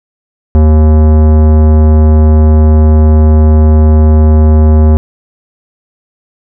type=tone with tanh clipping; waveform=sine; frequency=77.4 Hz; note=D#2; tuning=9 cents flat; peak=-4 dBFS; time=0.55-4.97 s; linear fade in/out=0 ms; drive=18 dB; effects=none